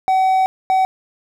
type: tone pair in turn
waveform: triangle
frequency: 757 / 757 Hz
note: F#5 / F#5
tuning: +39 / +39 cents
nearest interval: unison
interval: 0 cents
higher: neither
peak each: -10 dBFS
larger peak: neither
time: 0.08-0.46 / 0.7-0.85 s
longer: first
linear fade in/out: 0 ms
effects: none